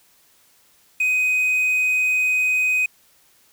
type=tone with quantisation; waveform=triangle; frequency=2507 Hz; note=D#7; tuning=12 cents sharp; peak=-15 dBFS; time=1-2.86 s; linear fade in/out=5 ms; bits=7; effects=white hiss -57 dBFS RMS until 3.52 s

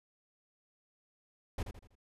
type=noise with echo; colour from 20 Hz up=brown; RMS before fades=-34 dBFS; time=1.58-1.63 s; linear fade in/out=5 ms; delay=81 ms; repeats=4; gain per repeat=-8 dB; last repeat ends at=1.954 s; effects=resampled to 32000 Hz

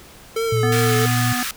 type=tone with vibrato; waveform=square; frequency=445.1 Hz; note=A4; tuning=20 cents sharp; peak=-20 dBFS; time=0.36-1.06 s; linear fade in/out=5 ms; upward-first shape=triangle; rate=2.9 Hz; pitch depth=51 cents each way
type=tone with pitch glide; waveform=sine; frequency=116 to 118.37 Hz; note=A#2 to A#2; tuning=-8 to +27 cents; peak=-18 dBFS; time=0.52-1.33 s; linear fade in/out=5 ms; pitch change=+35 cents; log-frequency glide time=0.72-0.98 s
type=harmonic tone; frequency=246.9 Hz; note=B3; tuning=in tune; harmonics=1 / 3 / 5 / 7; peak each=-24 / -28 / -29 / -28 dBFS; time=0.63-1.43 s; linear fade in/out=2 ms
type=high-pass noise; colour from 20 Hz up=pink; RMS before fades=-26 dBFS; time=0.72-1.51 s; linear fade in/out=2 ms; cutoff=1200 Hz; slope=48 dB/octave
effects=pink hiss -44 dBFS RMS until 1.56 s

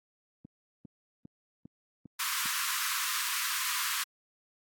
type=click train; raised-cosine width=5 ms; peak=-24 dBFS; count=6; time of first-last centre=0.45-2.458 s; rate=2.49 Hz
type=high-pass noise; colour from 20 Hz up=pink; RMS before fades=-32 dBFS; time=2.19-4.04 s; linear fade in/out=10 ms; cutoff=1000 Hz; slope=96 dB/octave
effects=high-pass 300 Hz 12 dB/octave + AAC 64 kbps

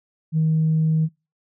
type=tone; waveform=sine; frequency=158.3 Hz; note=D#3; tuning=30 cents sharp; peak=-15 dBFS; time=0.32-1.09 s; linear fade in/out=50 ms; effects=noise-tail reverb RT60 0.3 s tail -26 dB re dry + tanh soft clip ceiling -12 dBFS

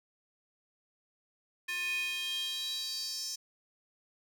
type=tone with high-pass filter sweep; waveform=square; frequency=354.9 Hz; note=F4; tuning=28 cents sharp; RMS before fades=-36 dBFS; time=1.68-3.36 s; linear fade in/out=10 ms; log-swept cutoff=2100 to 5700 Hz; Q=6; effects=none

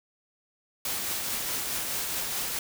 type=noise with tremolo; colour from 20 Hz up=white; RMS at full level=-30 dBFS; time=0.85-2.59 s; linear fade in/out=2 ms; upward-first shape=triangle; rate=4.7 Hz; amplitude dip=30%; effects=none

